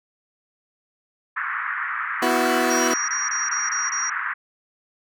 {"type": "band-pass noise", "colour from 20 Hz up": "white", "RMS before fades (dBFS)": -27, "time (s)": [1.36, 4.34], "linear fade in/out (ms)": 10, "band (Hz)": [1100, 1900], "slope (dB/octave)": 48}
{"type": "chord", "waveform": "20% pulse", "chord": "B suspended fourth", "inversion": "none", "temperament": "equal", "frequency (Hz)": [246.9, 329.6, 370], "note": ["B3", "E4", "F#4"], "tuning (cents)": [0, 0, 0], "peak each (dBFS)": -19, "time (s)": [2.22, 2.94], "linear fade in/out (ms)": 5}
{"type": "tone bursts", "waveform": "sine", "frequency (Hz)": 5710, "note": "F8", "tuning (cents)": 37, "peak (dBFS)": -24, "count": 7, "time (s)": [2.7, 4.098], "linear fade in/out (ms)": 5, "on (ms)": 180, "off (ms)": 23}
{"effects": []}